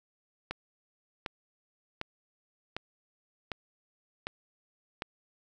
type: click train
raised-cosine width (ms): 0.3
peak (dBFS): -18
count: 7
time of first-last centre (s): 0.51-5.021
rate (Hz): 1.33
effects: none